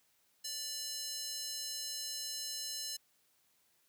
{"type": "tone with high-pass filter", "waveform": "square", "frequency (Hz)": 587.3, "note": "D5", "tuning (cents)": 0, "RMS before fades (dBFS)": -41, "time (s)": [0.44, 2.97], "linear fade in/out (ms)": 10, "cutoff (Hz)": 4900, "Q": 1.9, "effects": ["white hiss -73 dBFS RMS until 3.88 s", "high-pass 60 Hz 12 dB/octave"]}